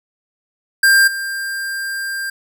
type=tone with level steps; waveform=square; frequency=1591 Hz; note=G6; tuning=25 cents sharp; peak=-9 / -22 dBFS; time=0.83-2.3 s; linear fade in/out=5 ms; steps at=1.07 s; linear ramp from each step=10 ms; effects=none